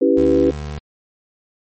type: chord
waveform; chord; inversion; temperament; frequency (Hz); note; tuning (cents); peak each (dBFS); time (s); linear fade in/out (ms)
sine; C# half-diminished seventh; none; equal; 277.2 / 329.6 / 392 / 493.9; C#4 / E4 / G4 / B4; 0 / 0 / 0 / 0; -17; 0.01-0.51; 10
type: tone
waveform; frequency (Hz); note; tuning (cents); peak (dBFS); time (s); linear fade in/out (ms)
25% pulse; 74.2; D2; +18; -22; 0.17-0.79; 5
effects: MP3 32 kbps